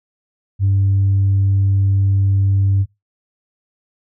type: tone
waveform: sine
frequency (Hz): 98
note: G2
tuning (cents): 0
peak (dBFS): -10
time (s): 0.59-2.86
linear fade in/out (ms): 50
effects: noise-tail reverb RT60 0.2 s tail -21 dB re dry + tanh soft clip ceiling -9 dBFS